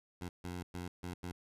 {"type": "tone bursts at uneven times", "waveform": "15% pulse", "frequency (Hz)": 88.9, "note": "F2", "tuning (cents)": 31, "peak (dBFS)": -34, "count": 5, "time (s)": [[0.21, 0.29], [0.44, 0.63], [0.74, 0.88], [1.03, 1.14], [1.23, 1.32]], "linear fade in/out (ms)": 5, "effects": ["resampled to 32000 Hz"]}